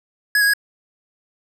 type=tone with pitch steps; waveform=square; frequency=1680 / 1646 / 1661 Hz; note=G#6 / G#6 / G#6; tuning=+19 / -16 / 0 cents; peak=-14 dBFS; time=0.35-0.536 s; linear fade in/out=2 ms; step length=62 ms; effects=none